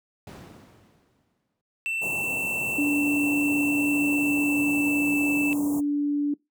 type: noise with exponential decay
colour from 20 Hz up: brown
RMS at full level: -32 dBFS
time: 0.27-1.61 s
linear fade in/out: 2 ms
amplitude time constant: 290 ms
type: tone with pitch glide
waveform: triangle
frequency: 2677 to 2645 Hz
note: E7 to E7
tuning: +26 to +5 cents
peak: -24 dBFS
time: 1.86-5.53 s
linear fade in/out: 0 ms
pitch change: -21 cents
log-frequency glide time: 3.85-5.19 s
type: band-stop noise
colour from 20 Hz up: pink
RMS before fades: -34 dBFS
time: 2.01-5.81 s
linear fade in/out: 20 ms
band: 1000 to 7000 Hz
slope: 48 dB/octave
type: tone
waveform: sine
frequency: 290 Hz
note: D4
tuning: 22 cents flat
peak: -21 dBFS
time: 2.78-6.34 s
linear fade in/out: 5 ms
effects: noise-tail reverb RT60 0.2 s tail -23 dB re dry + high-pass 150 Hz 12 dB/octave